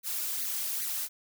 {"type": "noise with flanger", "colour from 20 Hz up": "blue", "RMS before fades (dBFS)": -33, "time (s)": [0.03, 1.09], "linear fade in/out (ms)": 50, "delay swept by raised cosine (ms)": [0.46, 3.46], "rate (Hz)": 2.5, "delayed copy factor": 0.85, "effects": []}